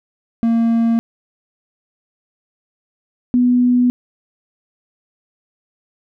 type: tone pair in turn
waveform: triangle / sine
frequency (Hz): 230 / 246.7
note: A#3 / B3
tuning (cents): -23 / -2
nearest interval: minor second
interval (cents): 121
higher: second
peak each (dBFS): -10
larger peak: neither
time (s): 0.43-0.99 / 3.34-3.9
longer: neither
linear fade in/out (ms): 0
effects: none